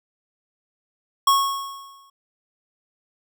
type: tone with exponential decay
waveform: square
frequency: 1100 Hz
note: C#6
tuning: 14 cents flat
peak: -13 dBFS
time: 1.27-2.1 s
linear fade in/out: 5 ms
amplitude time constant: 180 ms
effects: none